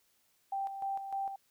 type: tone with tremolo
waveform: sine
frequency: 784 Hz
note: G5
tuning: in tune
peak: -32 dBFS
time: 0.52-1.36 s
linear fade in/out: 5 ms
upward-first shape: square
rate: 3.3 Hz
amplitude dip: 55%
effects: white hiss -72 dBFS RMS until 1.5 s